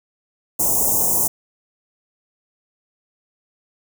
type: band-stop noise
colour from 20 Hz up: white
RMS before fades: -18 dBFS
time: 0.59-1.28 s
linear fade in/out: 10 ms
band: 970 to 6300 Hz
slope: 48 dB/octave
effects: none